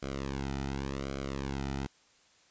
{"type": "tone with flanger", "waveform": "sawtooth", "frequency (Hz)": 68.2, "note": "C#2", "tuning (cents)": -28, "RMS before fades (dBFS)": -36, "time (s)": [0.02, 1.87], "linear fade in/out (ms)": 10, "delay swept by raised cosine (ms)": [1.1, 1.83], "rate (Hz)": 0.89, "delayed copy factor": -1, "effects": ["white hiss -64 dBFS RMS until 2.5 s", "resampled to 16000 Hz"]}